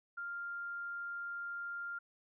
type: tone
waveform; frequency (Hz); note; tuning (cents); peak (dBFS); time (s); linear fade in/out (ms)
sine; 1396.9; F6; 0; -39; 0.17-1.99; 10
effects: none